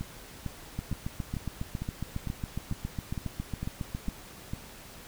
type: two click trains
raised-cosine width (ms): 5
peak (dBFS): -21 / -20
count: 11 / 25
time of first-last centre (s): 0.01-4.535 / 0.79-4.087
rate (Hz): 2.21 / 7.28
effects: pink hiss -48 dBFS RMS until 5.07 s